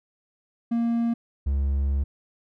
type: tone pair in turn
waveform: triangle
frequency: 233.1 / 69.3 Hz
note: A#3 / C#2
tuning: 0 / 0 cents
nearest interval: octave + major sixth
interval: 2100 cents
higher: first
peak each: -19 dBFS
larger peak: neither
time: 0.71-1.14 / 1.46-2.04 s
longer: second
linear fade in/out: 10 ms
effects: none